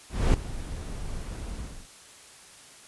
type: noise with ADSR envelope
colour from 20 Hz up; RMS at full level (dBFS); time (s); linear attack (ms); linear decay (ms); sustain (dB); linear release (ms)
brown; -18; 0.09-1.88; 250; 5; -17; 280
effects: white hiss -50 dBFS RMS until 2.87 s + resampled to 24000 Hz